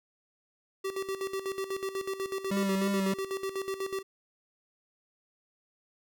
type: tone with tremolo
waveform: square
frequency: 386.7 Hz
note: G4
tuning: 24 cents flat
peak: -31 dBFS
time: 0.84-4.03 s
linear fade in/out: 10 ms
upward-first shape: square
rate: 8.1 Hz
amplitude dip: 70%
type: tone with vibrato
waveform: square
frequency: 196 Hz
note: G3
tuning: in tune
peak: -28 dBFS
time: 2.51-3.14 s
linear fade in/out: 5 ms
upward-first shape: sine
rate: 3.2 Hz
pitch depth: 31 cents each way
effects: none